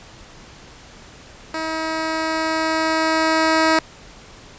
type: tone with level ramp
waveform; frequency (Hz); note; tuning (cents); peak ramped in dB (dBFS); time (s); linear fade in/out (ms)
10% pulse; 319.6; D#4; +47; -15 to -5; 1.54-3.79; 2
effects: pink hiss -43 dBFS RMS until 4.58 s + resampled to 16000 Hz